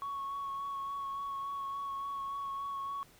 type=tone with vibrato; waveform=sine; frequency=1108.7 Hz; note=C#6; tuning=in tune; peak=-34 dBFS; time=0.02-3.03 s; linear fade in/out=0 ms; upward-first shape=sine; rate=3.5 Hz; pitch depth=16 cents each way; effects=tanh soft clip ceiling -33 dBFS + pink hiss -61 dBFS RMS until 3.19 s